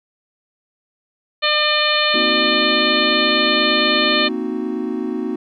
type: harmonic tone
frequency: 602 Hz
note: D5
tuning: 43 cents sharp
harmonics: 1 / 2 / 3 / 4 / 5 / 6 / 7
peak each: -22 / -22 / -22 / -22 / -22 / -22 / -22 dBFS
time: 1.42-4.29 s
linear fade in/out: 20 ms
type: chord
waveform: triangle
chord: C half-diminished seventh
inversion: third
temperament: equal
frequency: 233.1 / 261.6 / 311.1 / 370 Hz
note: Bb3 / C4 / Eb4 / Gb4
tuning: 0 / 0 / 0 / 0 cents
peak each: -24 dBFS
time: 2.14-5.36 s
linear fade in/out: 5 ms
effects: none